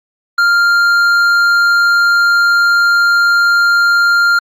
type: tone with hard clipping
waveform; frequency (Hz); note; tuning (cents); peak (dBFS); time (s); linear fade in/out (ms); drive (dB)
triangle; 1396.9; F6; 0; -9; 0.38-4.39; 5; 10
effects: Opus 48 kbps